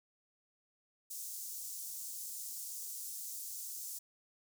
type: high-pass noise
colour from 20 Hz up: pink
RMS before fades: -44 dBFS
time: 1.1-3.99 s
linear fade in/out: 10 ms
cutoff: 6300 Hz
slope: 24 dB/octave
effects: none